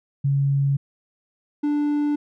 sine / triangle tone pair in turn, 139.3 / 293.8 Hz, C#3 / D4, +9 / +1 cents, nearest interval octave + minor second, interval 1292 cents, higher second, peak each -17 dBFS, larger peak neither, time 0.24-0.77 / 1.63-2.16 s, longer neither, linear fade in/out 10 ms, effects none

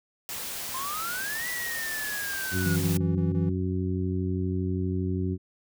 white noise, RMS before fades -35 dBFS, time 0.29-2.97 s, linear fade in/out 0 ms
triangle exponential two-way sweep, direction up then down, 1025 to 1975.5 to 1439 Hz, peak -30 dBFS, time 0.74-2.76 s, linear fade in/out 5 ms, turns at 1.48 s
harmonic tone, 92.5 Hz, F#2, in tune, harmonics 1 / 2 / 3 / 4, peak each -28 / -31 / -33 / -34 dBFS, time 2.51-5.38 s, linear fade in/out 50 ms
triangle tone bursts, 164.81 Hz, E3, in tune, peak -23 dBFS, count 5, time 2.66-3.494 s, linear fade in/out 5 ms, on 150 ms, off 21 ms
effects none

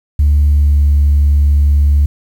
sine tone with pitch glide, 73 to 72.2 Hz, D2 to D2, -10 to -29 cents, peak -5 dBFS, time 0.19-2.06 s, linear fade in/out 5 ms, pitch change -19 cents, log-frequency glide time 0.48-0.82 s, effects tanh soft clip ceiling -4 dBFS + 7-bit

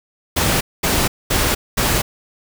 pink noise bursts, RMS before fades -17 dBFS, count 4, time 0.36-2.02 s, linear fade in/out 10 ms, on 250 ms, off 220 ms, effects none

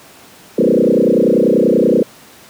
sine tone with frequency modulation, 357.9 Hz, F4, 42 cents sharp, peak -8 dBFS, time 0.58-2.03 s, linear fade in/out 5 ms, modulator 30.4 Hz, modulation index 5.6, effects pink hiss -41 dBFS RMS until 2.49 s + high-pass 150 Hz 12 dB/octave

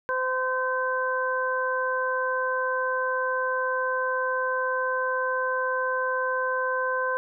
harmonic tone, 514 Hz, C5, 31 cents flat, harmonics 1 / 2 / 3, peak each -28 / -28 / -28 dBFS, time 0.09-7.17 s, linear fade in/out 0 ms, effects none

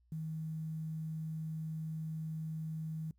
sine tone with quantisation, 158.3 Hz, D#3, 30 cents sharp, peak -37 dBFS, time 0.12-3.11 s, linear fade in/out 2 ms, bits 11, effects noise-tail reverb RT60 0.1 s tail -22 dB re dry + added 60 Hz sine -67 dBFS peak until 3.18 s

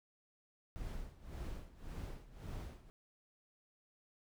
brown noise with tremolo, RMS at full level -43 dBFS, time 0.76-2.9 s, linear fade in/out 0 ms, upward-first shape sine, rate 1.8 Hz, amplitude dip 85%, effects none

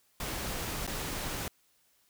pink noise with dropouts, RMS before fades -36 dBFS, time 0.2-1.48 s, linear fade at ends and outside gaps 1 ms, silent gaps 0.867-0.876 s, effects white hiss -69 dBFS RMS until 2.09 s

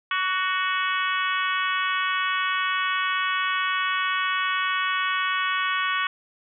harmonic tone with a mistuned harmonic, 370.7 Hz, F#4, 3 cents sharp, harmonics 3 / 4 / 5 / 6 / 7 / 8 / 9, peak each -26 / -28 / -30 / -32 / -33 / -34 / -35 dBFS, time 0.11-6.07 s, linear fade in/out 2 ms, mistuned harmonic 3, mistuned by +26 cents, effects none

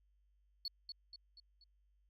sine tone with echo, 4400 Hz, C#8, 14 cents flat, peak -37 dBFS, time 0.65-0.68 s, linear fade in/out 2 ms, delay 240 ms, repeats 4, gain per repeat -6 dB, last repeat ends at 1.64 s, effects tanh soft clip ceiling -35 dBFS + added 50 Hz sine -70 dBFS peak until 2.09 s

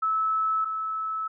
sine tone pair in turn, 1303 / 1303 Hz, E6 / E6, -20 / -20 cents, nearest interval unison, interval 0 cents, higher neither, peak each -22 / -27 dBFS, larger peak first, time 0.02-0.65 / 0.65-1.28 s, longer neither, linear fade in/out 10 ms, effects none

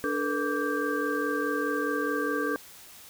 sine tone cluster, 292 / 437.2 / 482 / 1162 / 1581 Hz, D4 / A4 / B4 / D6 / G6, -10 / -11 / -42 / -19 / +14 cents, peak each -31 / -32 / -33 / -34 / -32 dBFS, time 0.04-2.56 s, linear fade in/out 0 ms, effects white hiss -49 dBFS RMS until 3.09 s

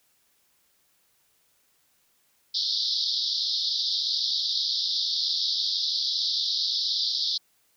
white band-pass noise, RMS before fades -27 dBFS, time 2.54-7.38 s, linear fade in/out 10 ms, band 3500 to 5200 Hz, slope 96 dB/octave, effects white hiss -67 dBFS RMS until 7.76 s

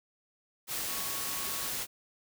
sine tone in noise, 1108.7 Hz, C#6, in tune, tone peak -46 dBFS, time 0.86-1.71 s, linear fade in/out 50 ms, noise white, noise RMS -35 dBFS, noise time 0.67-1.87 s, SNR -14 dB, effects none

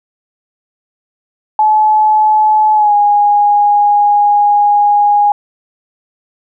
sine tone with pitch glide, 858 to 824 Hz, A5 to G#5, -44 to -14 cents, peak -6 dBFS, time 1.59-5.32 s, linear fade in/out 2 ms, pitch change -70 cents, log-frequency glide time 2.74-2.94 s, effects none

